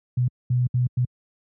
sine tone bursts at uneven times, 124.1 Hz, B2, 9 cents sharp, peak -17 dBFS, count 4, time 0.17-0.28 / 0.5-0.67 / 0.74-0.87 / 0.97-1.05 s, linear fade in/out 5 ms, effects high-pass 80 Hz 12 dB/octave

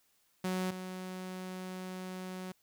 sawtooth tone pair in turn, 185 / 185 Hz, F#3 / F#3, 0 / 0 cents, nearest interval unison, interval 0 cents, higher neither, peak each -28 / -36 dBFS, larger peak first, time 0.44-0.71 / 0.71-2.52 s, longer second, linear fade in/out 5 ms, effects white hiss -72 dBFS RMS until 2.62 s

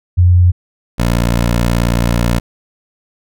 sine / 15% pulse tone pair in turn, 89 / 58.53 Hz, F2 / A#1, +33 / +8 cents, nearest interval perfect fifth, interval 725 cents, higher first, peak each -5 dBFS, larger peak neither, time 0.17-0.52 / 0.98-2.4 s, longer second, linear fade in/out 20 ms, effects none

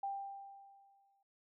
sine tone with exponential decay, 791 Hz, G5, 15 cents sharp, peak -35 dBFS, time 0.03-1.23 s, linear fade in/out 5 ms, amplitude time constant 260 ms, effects none

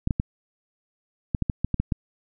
clicks, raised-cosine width 5 ms, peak -10 dBFS, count 10, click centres 0.074 / 0.108 / 0.199 / 1.348 / 1.423 / 1.498 / 1.646 / 1.743 / 1.8 / 1.922 s, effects none

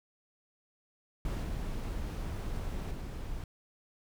brown noise with level steps, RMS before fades -34 / -36 / -39 dBFS, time 1.25-3.44 s, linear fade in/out 2 ms, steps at 1.43 / 2.91 s, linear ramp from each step 2 ms, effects none

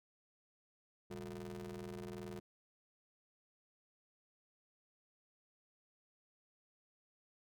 30% pulse ring-modulated tone, 82.41 Hz, E2, in tune, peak -39 dBFS, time 1.1-2.4 s, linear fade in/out 10 ms, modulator 278 Hz, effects none

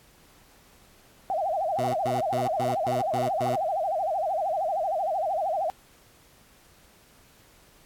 sine tone with vibrato, 703 Hz, F5, 11 cents sharp, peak -24 dBFS, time 1.3-5.7 s, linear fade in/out 0 ms, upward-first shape sine, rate 13 Hz, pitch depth 230 cents each way
15% pulse tone bursts, 123.47 Hz, B2, in tune, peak -23 dBFS, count 7, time 1.78-3.56 s, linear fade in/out 10 ms, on 160 ms, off 110 ms
effects pink hiss -57 dBFS RMS until 7.85 s + AAC 64 kbps

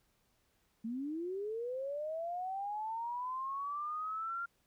sine linear sweep, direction up, 217.1 to 1396.9 Hz, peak -36 dBFS, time 0.84-4.46 s, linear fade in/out 10 ms, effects pink hiss -75 dBFS RMS until 4.66 s

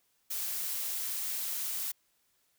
blue noise, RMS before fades -35 dBFS, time 0.3-1.92 s, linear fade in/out 10 ms, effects white hiss -73 dBFS RMS until 2.58 s

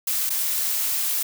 blue noise with dropouts, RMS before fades -24 dBFS, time 0.07-1.23 s, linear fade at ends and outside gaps 5 ms, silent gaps 0.295-0.302 s, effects none

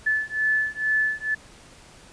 sine beating tone pair, 1737 / 1739.2 Hz, A6 / A6, -23 / -21 cents, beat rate 2.2 Hz, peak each -24 dBFS, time 0.06-1.35 s, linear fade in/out 10 ms, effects pink hiss -49 dBFS RMS until 2.12 s + resampled to 22050 Hz

